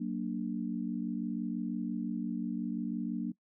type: chord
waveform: sine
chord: Gb augmented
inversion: none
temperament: equal with one note detuned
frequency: 187.25 / 233.1 / 293.7 Hz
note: Gb3 / Bb3 / D4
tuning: +21 / 0 / 0 cents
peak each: -37 / -35 / -38 dBFS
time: 0-3.32 s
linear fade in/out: 10 ms
effects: noise-tail reverb RT60 0.1 s tail -22 dB re dry